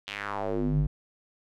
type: tone with band-pass filter sweep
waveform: square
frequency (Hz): 50.7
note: G#1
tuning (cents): -41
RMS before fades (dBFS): -29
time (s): 0.07-0.87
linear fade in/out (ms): 5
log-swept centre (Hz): 3300 to 100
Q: 2.8
effects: none